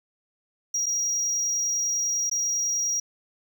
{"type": "tone with dropouts", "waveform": "triangle", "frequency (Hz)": 5710, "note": "F8", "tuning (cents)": 37, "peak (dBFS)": -22, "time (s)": [0.74, 3], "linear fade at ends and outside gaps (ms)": 5, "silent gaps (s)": [[0.86, 0.864], [2.297, 2.313]], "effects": []}